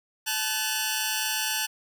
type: tone cluster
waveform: 10% pulse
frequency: 868 / 1513 / 2828 Hz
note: A5 / F#6 / F7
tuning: -24 / +38 / +21 cents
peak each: -22 dBFS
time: 0.26-1.67 s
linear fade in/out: 20 ms
effects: none